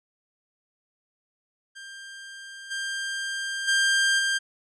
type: tone with level steps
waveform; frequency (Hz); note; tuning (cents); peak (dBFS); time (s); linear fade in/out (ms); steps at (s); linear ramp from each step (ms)
sawtooth; 1590; G6; +24; -36 / -25 / -16 / -19; 1.75-4.39; 20; 2.7 / 3.67 / 4.18; 20
effects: resampled to 22050 Hz